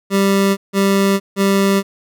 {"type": "tone bursts", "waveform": "25% pulse", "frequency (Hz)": 196.6, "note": "G3", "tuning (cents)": 5, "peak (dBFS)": -8, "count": 3, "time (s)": [0.1, 1.83], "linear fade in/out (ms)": 50, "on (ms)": 470, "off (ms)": 160, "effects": []}